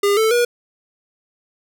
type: tone with pitch steps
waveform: square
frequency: 404.4 / 441 / 480.9 Hz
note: G#4 / A4 / B4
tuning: -46 / +4 / -46 cents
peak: -14 dBFS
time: 0.03-0.45 s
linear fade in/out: 5 ms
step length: 140 ms
effects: none